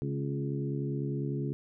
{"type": "harmonic tone with a mistuned harmonic", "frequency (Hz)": 70, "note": "C#2", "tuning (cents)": 18, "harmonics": [2, 3, 4, 5, 6], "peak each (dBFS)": [-32, -40, -38, -39, -41], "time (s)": [0.02, 1.53], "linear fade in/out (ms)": 0, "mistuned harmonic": 4, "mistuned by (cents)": -25, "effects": []}